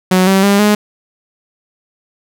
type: tone with pitch steps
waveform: sawtooth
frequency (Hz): 185 / 192.63 / 200.6 / 208.9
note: F#3 / G3 / G3 / G#3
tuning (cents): 0 / -30 / +40 / +10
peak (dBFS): -4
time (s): 0.11-0.75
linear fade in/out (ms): 5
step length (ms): 160
effects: none